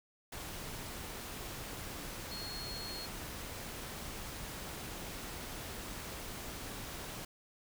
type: tone in noise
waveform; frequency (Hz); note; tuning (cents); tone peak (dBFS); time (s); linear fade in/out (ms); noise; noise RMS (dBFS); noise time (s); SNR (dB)
sine; 4303; C8; +48; -43; 2.31-3.06; 5; pink; -44; 0.32-7.25; -2
effects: none